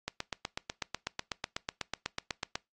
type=click train; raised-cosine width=0.2 ms; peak=-16 dBFS; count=21; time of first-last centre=0.08-2.555 s; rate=8.08 Hz; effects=noise-tail reverb RT60 0.2 s tail -23 dB re dry + AAC 32 kbps